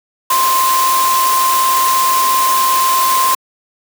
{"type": "tone in noise", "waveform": "sine", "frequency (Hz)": 1046.5, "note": "C6", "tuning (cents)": 0, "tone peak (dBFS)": -11, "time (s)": [0.3, 3.35], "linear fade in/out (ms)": 5, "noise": "white", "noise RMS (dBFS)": -18, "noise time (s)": [0.3, 3.35], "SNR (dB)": 4, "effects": ["high-pass 300 Hz 12 dB/octave"]}